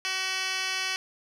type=tone with band-pass filter; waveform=10% pulse; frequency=377.4 Hz; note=F#4; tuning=34 cents sharp; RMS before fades=-30 dBFS; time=0.05-0.96 s; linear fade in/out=0 ms; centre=3700 Hz; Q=3.1; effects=none